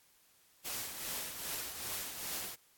white noise with tremolo, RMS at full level -38 dBFS, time 0.64-2.56 s, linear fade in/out 20 ms, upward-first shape triangle, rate 2.5 Hz, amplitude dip 60%, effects white hiss -67 dBFS RMS until 2.77 s + AAC 64 kbps

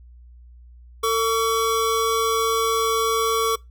square tone pair together, 450.2 / 1134.4 Hz, A4 / C#6, +40 / +40 cents, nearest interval octave + major third, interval 1600 cents, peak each -22 dBFS, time 1.03-3.56 s, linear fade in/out 10 ms, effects noise-tail reverb RT60 0.2 s tail -22 dB re dry + added 60 Hz sine -43 dBFS peak until 3.7 s

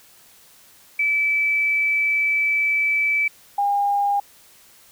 sine tone pair in turn, 2309 / 808.4 Hz, D7 / G#5, -30 / -47 cents, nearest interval octave + tritone, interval 1817 cents, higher first, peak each -17 dBFS, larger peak neither, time 0.99-3.28 / 3.58-4.2 s, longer first, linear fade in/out 5 ms, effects white hiss -51 dBFS RMS until 4.91 s

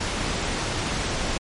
pink noise, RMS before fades -26 dBFS, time 0-1.38 s, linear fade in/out 10 ms, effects low-pass 7000 Hz 12 dB/octave + MP3 48 kbps

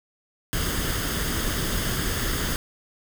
pink noise with comb filter, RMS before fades -26 dBFS, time 0.53-2.56 s, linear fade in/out 0 ms, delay 0.61 ms, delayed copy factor +0.55, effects none

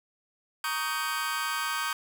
sawtooth chord, Eb dominant seventh, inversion second, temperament just, 933.4 / 1120.1 / 1244.5 / 1555.6 Hz, Bb5 / Db6 / Eb6 / G6, +2 / +18 / 0 / -14 cents, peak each -33 / -31 / -30 / -29 dBFS, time 0.64-1.93 s, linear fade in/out 2 ms, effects none

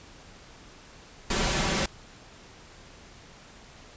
pink noise with comb filter, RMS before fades -26 dBFS, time 1.3-1.86 s, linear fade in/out 5 ms, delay 5.2 ms, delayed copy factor +0.6, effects pink hiss -50 dBFS RMS until 3.96 s + resampled to 16000 Hz

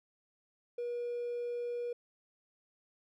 triangle tone with hard clipping, 480.7 Hz, B4, 47 cents flat, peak -35 dBFS, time 0.78-1.93 s, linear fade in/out 5 ms, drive 4 dB, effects none

